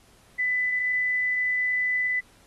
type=tone; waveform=sine; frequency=1998 Hz; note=B6; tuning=20 cents sharp; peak=-22 dBFS; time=0.38-2.21 s; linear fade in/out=20 ms; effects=pink hiss -58 dBFS RMS until 2.46 s + AAC 32 kbps